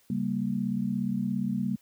sine chord, G diminished, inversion second, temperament equal with one note detuned, 136.53 / 196 / 233.1 Hz, Db3 / G3 / Bb3, -26 / 0 / 0 cents, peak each -35 / -29 / -30 dBFS, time 0.1-1.76 s, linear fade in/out 2 ms, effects white hiss -64 dBFS RMS until 1.81 s + high-pass 60 Hz 12 dB/octave

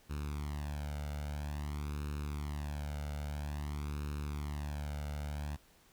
sawtooth tone with flanger, 73.42 Hz, D2, in tune, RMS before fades -39 dBFS, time 0.09-5.57 s, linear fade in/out 20 ms, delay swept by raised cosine 0.75 to 1.4 ms, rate 0.5 Hz, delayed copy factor +0.8, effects pink hiss -65 dBFS RMS until 5.92 s

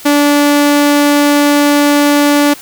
sawtooth tone, 290 Hz, D4, 22 cents flat, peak -3 dBFS, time 0.05-2.54 s, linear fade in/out 10 ms, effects white hiss -33 dBFS RMS until 2.61 s

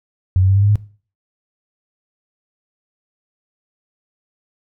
sine tone with pitch steps, 92.5 / 94.77 / 97.1 / 99.48 / 101.93 / 104.43 Hz, F#2 / F#2 / G2 / G2 / G#2 / G#2, 0 / +42 / -16 / +26 / -32 / +10 cents, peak -10 dBFS, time 0.36-0.756 s, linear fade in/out 0 ms, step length 66 ms, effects noise-tail reverb RT60 0.4 s tail -19 dB re dry

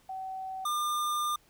sine / square tone pair in turn, 760 / 1201.9 Hz, F#5 / D6, +46 / +40 cents, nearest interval minor sixth, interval 794 cents, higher second, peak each -35 / -29 dBFS, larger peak second, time 0.09-0.65 / 0.65-1.36 s, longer second, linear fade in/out 5 ms, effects pink hiss -64 dBFS RMS until 1.49 s

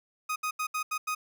30% pulse tone bursts at uneven times, 1250 Hz, D#6, 8 cents sharp, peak -26 dBFS, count 6, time 0.29-0.36 / 0.43-0.51 / 0.59-0.67 / 0.74-0.83 / 0.91-0.98 / 1.07-1.15 s, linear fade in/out 10 ms, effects none

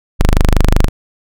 sawtooth tone, 25.23 Hz, G#0, 49 cents flat, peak -3 dBFS, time 0.19-0.89 s, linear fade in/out 20 ms, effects none

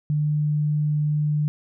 sine tone, 149.8 Hz, D3, 35 cents sharp, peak -19 dBFS, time 0.1-1.48 s, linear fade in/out 0 ms, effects none

